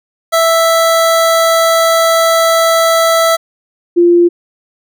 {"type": "tone pair in turn", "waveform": ["25% pulse", "sine"], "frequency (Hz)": [659.3, 346.8], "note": ["E5", "F4"], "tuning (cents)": [0, -12], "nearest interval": "major seventh", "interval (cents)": 1112, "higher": "first", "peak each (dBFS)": -4, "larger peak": "neither", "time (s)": [[0.32, 3.37], [3.96, 4.29]], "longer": "first", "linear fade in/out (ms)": 20, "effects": []}